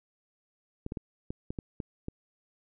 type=clicks; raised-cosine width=3 ms; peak=-22 dBFS; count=8; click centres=0.864 / 0.921 / 0.972 / 1.305 / 1.505 / 1.588 / 1.802 / 2.084 s; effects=none